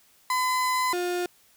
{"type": "tone pair in turn", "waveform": "35% pulse", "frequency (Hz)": [1013, 355.2], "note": ["B5", "F4"], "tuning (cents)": [44, 29], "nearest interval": "octave + tritone", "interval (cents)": 1815, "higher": "first", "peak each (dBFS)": [-21, -24], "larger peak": "first", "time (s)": [[0.3, 0.93], [0.93, 1.26]], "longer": "first", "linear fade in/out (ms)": 2, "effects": ["white hiss -60 dBFS RMS until 1.56 s"]}